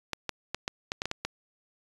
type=clicks; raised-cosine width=0.2 ms; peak=-13 dBFS; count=9; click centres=0.133 / 0.293 / 0.546 / 0.679 / 0.919 / 1.019 / 1.056 / 1.114 / 1.25 s; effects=resampled to 24000 Hz